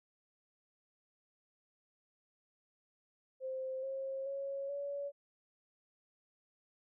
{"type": "tone with pitch steps", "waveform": "sine", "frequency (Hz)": [523, 537.1, 551.5, 566.4], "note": ["C5", "C5", "C#5", "C#5"], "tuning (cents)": [-1, 45, -9, 37], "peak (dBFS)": -37, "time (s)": [3.4, 5.12], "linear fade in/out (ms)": 50, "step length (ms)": 430, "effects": []}